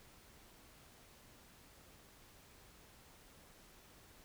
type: silence
effects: pink hiss -62 dBFS RMS until 4.24 s

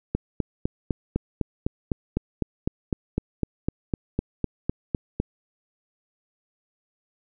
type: click train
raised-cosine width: 3 ms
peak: -10 dBFS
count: 21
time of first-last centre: 0.15-5.201 s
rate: 3.96 Hz
effects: none

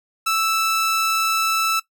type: tone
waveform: sawtooth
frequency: 1318.5 Hz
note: E6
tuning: in tune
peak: -14 dBFS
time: 0.26-1.8 s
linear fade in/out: 10 ms
effects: noise-tail reverb RT60 0.1 s tail -17 dB re dry

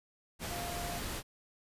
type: tone in noise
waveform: sine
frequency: 698.5 Hz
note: F5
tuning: in tune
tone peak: -41 dBFS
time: 0.48-1.01 s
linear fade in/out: 50 ms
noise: pink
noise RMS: -39 dBFS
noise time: 0.39-1.23 s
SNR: -5 dB
effects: resampled to 32000 Hz

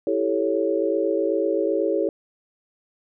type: chord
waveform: sine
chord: A dominant seventh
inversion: second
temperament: equal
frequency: 329.6 / 392 / 440 / 554.4 Hz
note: E4 / G4 / A4 / C#5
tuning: 0 / 0 / 0 / 0 cents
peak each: -25 dBFS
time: 0.07-2.09 s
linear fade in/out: 2 ms
effects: none

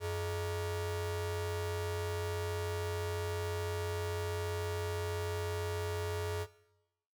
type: ring-modulated tone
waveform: 45% pulse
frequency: 258.1 Hz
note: C4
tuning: 23 cents flat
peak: -31 dBFS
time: 0-6.47 s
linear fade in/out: 50 ms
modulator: 166 Hz
effects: noise-tail reverb RT60 0.9 s tail -18 dB re dry

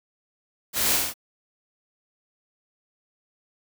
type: noise with echo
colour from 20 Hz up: white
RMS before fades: -25 dBFS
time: 0.73-1 s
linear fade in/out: 50 ms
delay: 47 ms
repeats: 3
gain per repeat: -2 dB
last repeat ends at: 1.141 s
effects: none

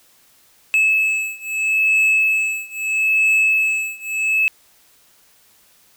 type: beating tone pair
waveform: triangle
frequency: 2599 / 2599.77 Hz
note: E7 / E7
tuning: -25 / -25 cents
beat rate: 0.77 Hz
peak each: -16 / -17 dBFS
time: 0.74-4.48 s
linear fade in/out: 0 ms
effects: white hiss -54 dBFS RMS until 5.96 s

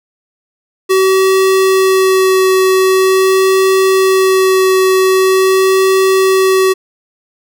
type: tone with vibrato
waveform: square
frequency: 379.2 Hz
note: F#4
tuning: 43 cents sharp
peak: -8 dBFS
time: 0.89-6.74 s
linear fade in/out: 20 ms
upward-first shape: sine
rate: 0.44 Hz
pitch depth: 10 cents each way
effects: none

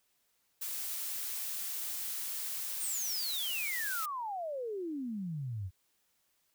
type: noise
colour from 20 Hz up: blue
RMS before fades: -38 dBFS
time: 0.61-4.06 s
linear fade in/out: 10 ms
type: exponential sweep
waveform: sine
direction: down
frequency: 9370 to 87.31 Hz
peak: -35 dBFS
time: 2.78-5.71 s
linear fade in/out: 50 ms
effects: white hiss -75 dBFS RMS until 6.54 s

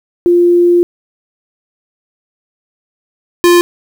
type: tone pair in turn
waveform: sine / square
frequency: 349.2 / 349.2 Hz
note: F4 / F4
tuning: 0 / 0 cents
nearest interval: unison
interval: 0 cents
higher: neither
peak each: -5 dBFS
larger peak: neither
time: 0.26-0.83 / 3.44-3.61 s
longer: first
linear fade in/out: 0 ms
effects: 7-bit

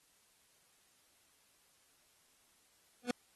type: tone with exponential growth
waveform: 25% pulse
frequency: 244.5 Hz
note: B3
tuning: 17 cents flat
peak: -25 dBFS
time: 3.03-3.11 s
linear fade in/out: 5 ms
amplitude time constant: 17 ms
effects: white hiss -70 dBFS RMS until 3.35 s + AAC 32 kbps

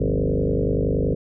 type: tone with frequency modulation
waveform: sine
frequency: 164.81 Hz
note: E3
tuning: in tune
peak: -18 dBFS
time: 0-1.15 s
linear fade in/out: 10 ms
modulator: 50.6 Hz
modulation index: 6.9
effects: none

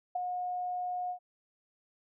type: tone with ADSR envelope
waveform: sine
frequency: 722 Hz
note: F#5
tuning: 43 cents flat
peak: -27 dBFS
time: 0.15-1.19 s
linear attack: 8 ms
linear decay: 12 ms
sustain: -5 dB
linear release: 89 ms
effects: none

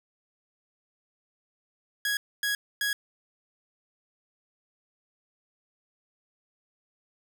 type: tone bursts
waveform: sawtooth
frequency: 1661.2 Hz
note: G#6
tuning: in tune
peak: -22 dBFS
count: 3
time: 2.05-2.93 s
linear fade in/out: 2 ms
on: 120 ms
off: 260 ms
effects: none

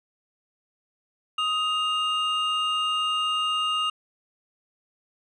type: tone pair together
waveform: triangle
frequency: 1252.8 / 2816 Hz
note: D#6 / F7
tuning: +11 / +14 cents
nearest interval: octave + major second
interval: 1403 cents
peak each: -24 dBFS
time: 1.38-3.9 s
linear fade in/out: 5 ms
effects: resampled to 24000 Hz

